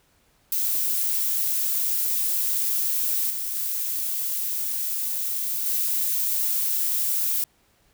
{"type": "noise with level steps", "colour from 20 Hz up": "violet", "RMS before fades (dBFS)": [-24, -29, -27, -24], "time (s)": [0.52, 7.44], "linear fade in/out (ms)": 2, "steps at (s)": [3.3, 3.55, 5.66], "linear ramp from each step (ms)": 2, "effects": ["pink hiss -63 dBFS RMS until 7.93 s"]}